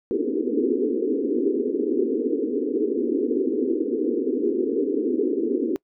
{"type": "band-pass noise", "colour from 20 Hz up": "white", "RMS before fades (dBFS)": -23, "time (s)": [0.11, 5.76], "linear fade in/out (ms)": 0, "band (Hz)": [240, 460], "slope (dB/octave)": 96, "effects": ["noise-tail reverb RT60 0.1 s tail -24 dB re dry"]}